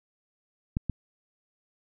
clicks, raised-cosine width 5 ms, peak -14 / -16 dBFS, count 2, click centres 0.769 / 0.897 s, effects none

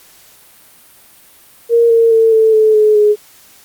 sine tone with pitch steps, 466.8 / 458.5 / 450.4 / 442.4 / 434.5 / 426.8 / 419.2 Hz, A#4 / A#4 / A4 / A4 / A4 / G#4 / G#4, +2 / -29 / +40 / +9 / -22 / +47 / +16 cents, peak -6 dBFS, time 1.69-3.16 s, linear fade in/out 50 ms, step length 210 ms, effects white hiss -44 dBFS RMS until 3.64 s + Opus 48 kbps

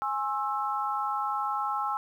sine chord, Ab augmented, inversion none, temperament equal with one note detuned, 830.6 / 1070.3 / 1318.5 Hz, Ab5 / C6 / E6, 0 / +39 / 0 cents, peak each -31 / -33 / -31 dBFS, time 0.02-1.97 s, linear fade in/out 0 ms, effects 10-bit

